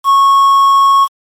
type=tone with quantisation; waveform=triangle; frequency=1100 Hz; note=C#6; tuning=14 cents flat; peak=-3 dBFS; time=0.04-1.08 s; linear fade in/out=50 ms; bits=5; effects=MP3 64 kbps